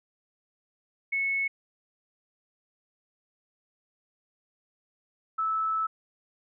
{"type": "tone pair in turn", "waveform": "sine", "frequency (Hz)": [2200, 1308.1], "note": ["C#7", "E6"], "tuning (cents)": [-14, -14], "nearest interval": "major sixth", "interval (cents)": 900, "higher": "first", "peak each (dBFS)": -25, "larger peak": "neither", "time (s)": [[1.12, 1.48], [5.38, 5.87]], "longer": "second", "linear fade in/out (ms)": 10, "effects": []}